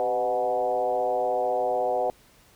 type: tone with frequency modulation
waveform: sine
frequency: 617 Hz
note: D#5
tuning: 15 cents flat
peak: -22 dBFS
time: 0-2.1 s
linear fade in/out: 0 ms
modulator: 116 Hz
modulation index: 1.6
effects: pink hiss -57 dBFS RMS until 2.55 s